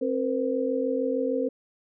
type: tone cluster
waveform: sine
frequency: 265.8 / 466.4 / 513 Hz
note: C4 / A#4 / C5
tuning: +27 / +1 / -34 cents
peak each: -28 dBFS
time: 0.01-1.49 s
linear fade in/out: 10 ms
effects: none